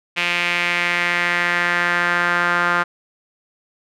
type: tone with band-pass filter sweep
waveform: sawtooth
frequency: 174.61 Hz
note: F3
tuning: in tune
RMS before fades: -19 dBFS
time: 0.16-2.84 s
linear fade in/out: 20 ms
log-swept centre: 2500 to 1400 Hz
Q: 3.2
effects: none